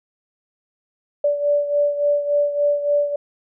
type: beating tone pair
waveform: sine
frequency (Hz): 580 / 583.5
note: D5 / D5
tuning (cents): -22 / -11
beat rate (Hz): 3.5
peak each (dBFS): -17 / -23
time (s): 1.24-3.16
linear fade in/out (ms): 5
effects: none